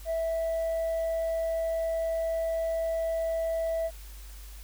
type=tone with tanh clipping; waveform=triangle; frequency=656 Hz; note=E5; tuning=9 cents flat; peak=-27 dBFS; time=0.05-3.91 s; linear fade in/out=50 ms; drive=6 dB; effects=added 50 Hz sine -42 dBFS peak until 4.63 s + white hiss -52 dBFS RMS until 4.63 s